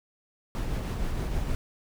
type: noise with tremolo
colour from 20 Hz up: brown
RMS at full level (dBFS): -28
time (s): 0.55-1.55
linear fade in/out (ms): 0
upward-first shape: triangle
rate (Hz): 6.4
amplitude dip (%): 35
effects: none